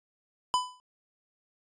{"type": "tone with exponential decay", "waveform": "square", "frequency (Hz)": 1000, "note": "B5", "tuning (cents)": 21, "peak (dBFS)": -21, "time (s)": [0.54, 0.8], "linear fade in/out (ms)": 0, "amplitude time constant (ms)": 56, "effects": ["resampled to 22050 Hz"]}